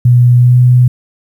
sine tone with pitch glide, 122.5 to 124.5 Hz, B2 to B2, -14 to +14 cents, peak -3 dBFS, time 0.05-0.88 s, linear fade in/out 5 ms, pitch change +28 cents, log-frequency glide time 0.37-0.56 s, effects 7-bit

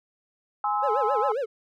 sine chord, Ab augmented, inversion none, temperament just, 830.6 / 1038.3 / 1297.8 Hz, Ab5 / C6 / E6, 0 / -14 / -27 cents, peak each -25 / -30 / -28 dBFS, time 0.64-1.32 s, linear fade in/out 2 ms
triangle tone with vibrato, 493.7 Hz, B4, 1 cent flat, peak -23 dBFS, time 0.82-1.46 s, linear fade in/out 20 ms, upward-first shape sine, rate 7.4 Hz, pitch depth 270 cents each way
effects none

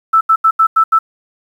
sine tone bursts at uneven times, 1318.5 Hz, E6, in tune, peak -6 dBFS, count 6, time 0.13-0.21 / 0.29-0.36 / 0.44-0.51 / 0.59-0.67 / 0.76-0.84 / 0.92-0.99 s, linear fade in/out 10 ms, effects 7-bit

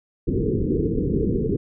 white low-pass noise, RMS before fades -22 dBFS, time 0.27-1.57 s, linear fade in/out 10 ms, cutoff 460 Hz, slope 96 dB/octave, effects none

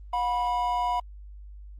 triangle tone pair together, 720 / 980.3 Hz, F#5 / B5, -47 / -13 cents, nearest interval perfect fourth, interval 534 cents, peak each -26 / -24 dBFS, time 0.13-1 s, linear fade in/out 5 ms, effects added 50 Hz sine -41 dBFS peak until 1.79 s + Opus 24 kbps

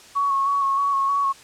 sine tone with vibrato, 1108.7 Hz, C#6, in tune, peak -18 dBFS, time 0.15-1.33 s, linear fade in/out 20 ms, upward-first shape square, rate 3.2 Hz, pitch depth 22 cents each way, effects white hiss -46 dBFS RMS until 1.43 s + low-pass 8000 Hz 12 dB/octave

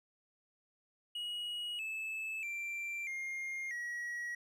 triangle tone with pitch steps, 2901 / 2615 / 2356 / 2124 / 1913.9 Hz, F#7 / E7 / D7 / C7 / A#6, -35 / -15 / +5 / +25 / +45 cents, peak -36 dBFS, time 1.15-4.35 s, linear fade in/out 5 ms, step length 640 ms, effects none

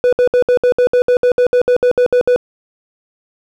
triangle tone bursts, 493.9 Hz, B4, in tune, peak -6 dBFS, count 16, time 0.04-2.361 s, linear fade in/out 0 ms, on 86 ms, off 63 ms, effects none

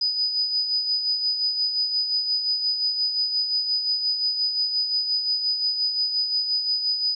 sine tone with tremolo, 4978 Hz, D#8, in tune, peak -19 dBFS, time 0.01-7.15 s, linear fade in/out 5 ms, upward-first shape sine, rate 5.7 Hz, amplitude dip 50%, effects none

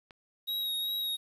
click, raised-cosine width 0.3 ms, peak -33 dBFS, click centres 0.108 s
square tone with vibrato, 3797 Hz, A#7, 31 cents sharp, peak -31 dBFS, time 0.47-1.17 s, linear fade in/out 20 ms, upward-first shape sine, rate 2.6 Hz, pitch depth 21 cents each way
effects 10-bit

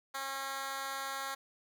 10% pulse tone with high-pass filter, 271.4 Hz, C#4, 36 cents flat, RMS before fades -39 dBFS, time 0.14-1.35 s, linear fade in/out 10 ms, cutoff 930 Hz, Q 0.82, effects none

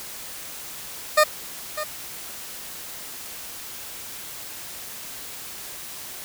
20% pulse tone with echo, 610 Hz, D#5, 34 cents flat, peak -8 dBFS, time 1.17-1.24 s, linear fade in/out 10 ms, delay 600 ms, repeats 1, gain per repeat -13 dB, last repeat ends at 1.84 s, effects white hiss -37 dBFS RMS until 6.24 s

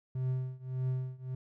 triangle tone with tremolo, 129 Hz, C3, 24 cents flat, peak -26 dBFS, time 0.15-1.35 s, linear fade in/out 5 ms, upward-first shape triangle, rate 1.7 Hz, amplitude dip 95%, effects none

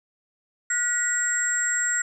sine tone cluster, 1445 / 1923 / 7590 Hz, F#6 / B6 / A#8, -41 / -47 / +30 cents, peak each -27 / -28 / -24 dBFS, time 0.7-2.02 s, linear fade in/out 5 ms, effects none

